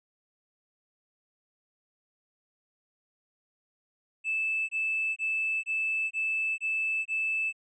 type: tone bursts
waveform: triangle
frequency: 2628 Hz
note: E7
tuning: 6 cents flat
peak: -23 dBFS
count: 7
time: 4.24-7.528 s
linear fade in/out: 50 ms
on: 450 ms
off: 23 ms
effects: tanh soft clip ceiling -24 dBFS + resampled to 24000 Hz